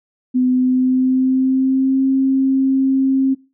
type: tone with pitch glide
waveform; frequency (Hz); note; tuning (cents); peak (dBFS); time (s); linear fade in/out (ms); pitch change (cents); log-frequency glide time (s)
sine; 253.1 to 266.9; B3 to C4; +43 to +35; -12; 0.34-3.35; 20; +92; 0.47-2.03
effects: noise-tail reverb RT60 0.3 s tail -20 dB re dry